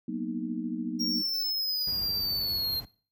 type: chord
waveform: sine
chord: B major seventh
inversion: second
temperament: equal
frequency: 185 / 233.1 / 246.9 / 311.1 Hz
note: F#3 / A#3 / B3 / D#4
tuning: 0 / 0 / 0 / 0 cents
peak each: -37 / -34 / -36 / -36 dBFS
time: 0.08-1.22 s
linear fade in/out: 5 ms
type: linear sweep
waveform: square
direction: down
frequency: 5600 to 4170 Hz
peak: -28 dBFS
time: 0.99-2.81 s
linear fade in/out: 20 ms
type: noise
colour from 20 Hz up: brown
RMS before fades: -40 dBFS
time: 1.87-2.85 s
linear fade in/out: 2 ms
effects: noise-tail reverb RT60 0.4 s tail -19 dB re dry + high-pass 60 Hz 12 dB/octave